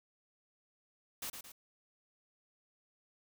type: noise with echo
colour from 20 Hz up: white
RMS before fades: -41 dBFS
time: 1.22-1.3 s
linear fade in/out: 5 ms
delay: 110 ms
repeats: 2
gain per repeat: -6 dB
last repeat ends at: 1.52 s
effects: none